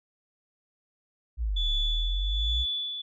sine exponential two-way sweep, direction down then up, 62.8 to 35 to 62.8 Hz, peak -25 dBFS, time 1.37-2.66 s, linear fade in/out 50 ms, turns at 1.73 s
sine tone with tremolo, 3456 Hz, A7, 32 cents flat, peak -26 dBFS, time 1.56-3.02 s, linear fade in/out 10 ms, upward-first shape sine, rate 1.2 Hz, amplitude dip 55%
effects tanh soft clip ceiling -15 dBFS

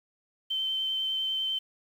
sine tone with vibrato, 3094 Hz, G7, 23 cents flat, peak -27 dBFS, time 0.5-1.59 s, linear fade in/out 10 ms, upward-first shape sine, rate 10 Hz, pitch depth 10 cents each way, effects 9-bit

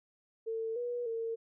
sine tone with pitch steps, 449.4 / 483.9 / 455.3 Hz, A4 / B4 / A#4, +37 / -35 / -41 cents, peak -33 dBFS, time 0.46-1.36 s, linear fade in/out 20 ms, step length 300 ms, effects none

